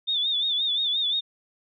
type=tone with vibrato; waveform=sine; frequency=3571 Hz; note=A7; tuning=25 cents sharp; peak=-22 dBFS; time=0.07-1.21 s; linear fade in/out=20 ms; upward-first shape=sine; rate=5.7 Hz; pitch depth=80 cents each way; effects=none